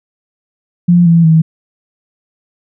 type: tone with pitch steps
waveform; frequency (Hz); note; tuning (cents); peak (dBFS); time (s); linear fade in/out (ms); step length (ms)
sine; 174.61 / 167.5 / 160.67; F3 / E3 / E3; 0 / +28 / -44; -4; 0.88-1.42; 10; 180
effects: none